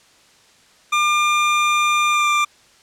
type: tone with pitch glide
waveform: 25% pulse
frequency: 1200 to 1187.6 Hz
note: D6 to D6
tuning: +37 to +19 cents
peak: -11 dBFS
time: 0.92-2.45 s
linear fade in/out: 10 ms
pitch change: -18 cents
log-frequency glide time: 2.1-2.28 s
effects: white hiss -52 dBFS RMS until 2.82 s + low-pass 7000 Hz 12 dB/octave